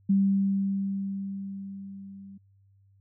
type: tone with level ramp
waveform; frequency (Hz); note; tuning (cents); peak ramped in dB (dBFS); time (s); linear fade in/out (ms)
sine; 196; G3; 0; -18 to -43; 0.09-2.38; 10
effects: added 98 Hz sine -58 dBFS peak until 3 s